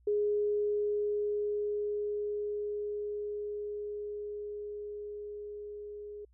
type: tone with level ramp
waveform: sine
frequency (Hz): 415.3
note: G#4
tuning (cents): 0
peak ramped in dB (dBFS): -26 to -41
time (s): 0.07-6.25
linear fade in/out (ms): 5
effects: added 60 Hz sine -61 dBFS peak until 6.33 s